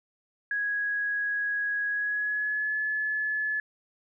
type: tone with pitch glide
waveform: sine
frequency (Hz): 1661.2 to 1717.8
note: G#6 to A6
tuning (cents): 0 to -42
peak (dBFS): -26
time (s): 0.51-3.6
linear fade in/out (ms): 2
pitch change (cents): +58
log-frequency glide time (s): 1.88-2.77
effects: none